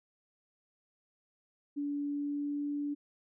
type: tone with pitch glide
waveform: sine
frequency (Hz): 287.7 to 289.7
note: D4 to D4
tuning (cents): -36 to -24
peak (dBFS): -32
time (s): 1.76-2.95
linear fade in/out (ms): 20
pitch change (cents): +12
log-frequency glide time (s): 2.05-2.66
effects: none